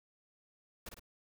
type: noise with echo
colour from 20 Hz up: pink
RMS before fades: -44 dBFS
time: 0.86-0.89 s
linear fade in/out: 5 ms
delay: 53 ms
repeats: 2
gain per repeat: -5 dB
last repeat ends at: 0.996 s
effects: none